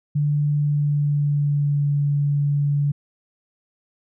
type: tone with pitch glide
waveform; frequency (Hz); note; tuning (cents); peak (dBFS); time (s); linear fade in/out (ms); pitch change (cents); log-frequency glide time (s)
sine; 146.83 to 143.89; D3 to D3; 0 to -35; -17; 0.15-2.92; 10; -35; 0.55-1.9
effects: none